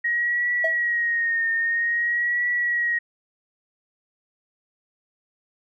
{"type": "tone with vibrato", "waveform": "sine", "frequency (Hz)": 1885, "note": "A#6", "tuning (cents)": 19, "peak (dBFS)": -20, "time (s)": [0.04, 2.99], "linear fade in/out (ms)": 10, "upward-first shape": "triangle", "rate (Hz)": 0.51, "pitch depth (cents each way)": 55}
{"type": "tone with exponential decay", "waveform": "triangle", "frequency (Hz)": 650, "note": "E5", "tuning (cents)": -24, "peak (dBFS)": -17, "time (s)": [0.64, 0.79], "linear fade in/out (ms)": 5, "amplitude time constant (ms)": 32}
{"effects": []}